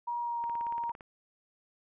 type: tone with pitch glide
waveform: sine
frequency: 952 to 938.4 Hz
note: A#5 to A#5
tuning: +36 to +11 cents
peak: -31 dBFS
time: 0.07-0.92 s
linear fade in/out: 10 ms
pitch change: -25 cents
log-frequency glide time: 0.2-0.41 s
type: click train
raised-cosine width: 0.5 ms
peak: -32 dBFS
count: 11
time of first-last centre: 0.44-1.008 s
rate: 17.6 Hz
effects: none